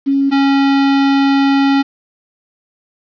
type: tone pair in turn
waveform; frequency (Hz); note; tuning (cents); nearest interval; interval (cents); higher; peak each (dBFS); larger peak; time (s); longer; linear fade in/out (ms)
sine / square; 275.6 / 275.6; C#4 / C#4; -10 / -10; unison; 0; neither; -10; neither; 0.06-0.31 / 0.31-1.83; second; 20
effects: resampled to 11025 Hz + 7-bit